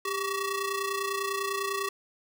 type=ring-modulated tone; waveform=sawtooth; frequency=762 Hz; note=G5; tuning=49 cents flat; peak=-22 dBFS; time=0.05-1.89 s; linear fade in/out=5 ms; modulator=366 Hz; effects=none